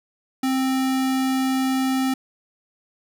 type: tone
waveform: square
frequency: 262.9 Hz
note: C4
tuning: 8 cents sharp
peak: -20 dBFS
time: 0.43-2.14 s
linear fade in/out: 5 ms
effects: none